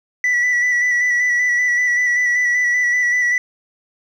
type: tone with vibrato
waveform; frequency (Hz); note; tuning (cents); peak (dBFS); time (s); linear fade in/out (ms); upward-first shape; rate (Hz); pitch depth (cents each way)
sine; 1963; B6; -11; -11; 0.24-3.38; 2; square; 5.2; 21
effects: tanh soft clip ceiling -13 dBFS + 8-bit